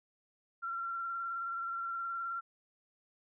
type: tone with vibrato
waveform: sine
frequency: 1365 Hz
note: F6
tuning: 40 cents flat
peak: -35 dBFS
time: 0.62-2.41 s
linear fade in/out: 20 ms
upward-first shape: sine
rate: 19 Hz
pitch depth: 26 cents each way
effects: none